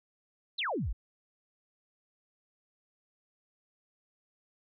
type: exponential sweep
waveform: sine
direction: down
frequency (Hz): 4391 to 36.71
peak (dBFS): -30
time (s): 0.58-0.93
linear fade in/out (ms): 10
effects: none